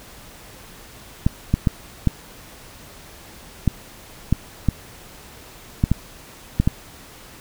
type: clicks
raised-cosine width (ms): 5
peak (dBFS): -3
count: 11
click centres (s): 1.265 / 1.54 / 1.672 / 2.073 / 3.677 / 4.326 / 4.687 / 5.839 / 5.916 / 6.6 / 6.675
effects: pink hiss -43 dBFS RMS until 7.4 s